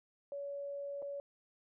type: tone with dropouts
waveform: sine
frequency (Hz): 565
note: C#5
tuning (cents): +33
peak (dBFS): -39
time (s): 0.32-1.2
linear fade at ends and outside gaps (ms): 1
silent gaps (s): 1.02-1.025
effects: none